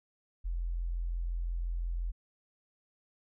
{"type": "tone", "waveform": "sine", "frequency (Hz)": 42.87, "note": "F1", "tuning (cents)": -31, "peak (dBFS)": -31, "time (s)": [0.44, 2.12], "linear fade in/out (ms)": 20, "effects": []}